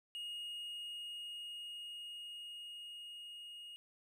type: tone with level ramp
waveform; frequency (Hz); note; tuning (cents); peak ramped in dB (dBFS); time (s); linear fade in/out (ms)
triangle; 2866; F7; +44; -40 to -47; 0.15-3.76; 0
effects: none